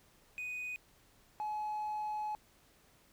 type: tone pair in turn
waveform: triangle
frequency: 2489 / 849 Hz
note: D#7 / G#5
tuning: 0 / +38 cents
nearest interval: octave + perfect fifth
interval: 1862 cents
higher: first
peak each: -36 / -32 dBFS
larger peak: second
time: 0.38-0.76 / 1.4-2.35 s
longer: second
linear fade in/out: 0 ms
effects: tanh soft clip ceiling -31 dBFS + pink hiss -66 dBFS RMS until 3.12 s